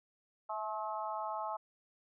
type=harmonic tone with a mistuned harmonic; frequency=214.6 Hz; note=A3; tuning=43 cents flat; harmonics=3 / 4 / 5 / 6; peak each=-42 / -39 / -42 / -44 dBFS; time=0.49-1.57 s; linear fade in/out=10 ms; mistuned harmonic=3; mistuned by=+24 cents; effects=none